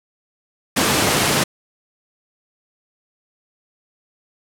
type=high-pass noise; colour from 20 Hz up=pink; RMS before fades=-17 dBFS; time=0.76-1.44 s; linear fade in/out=10 ms; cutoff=140 Hz; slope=12 dB/octave; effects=low-pass 12000 Hz 12 dB/octave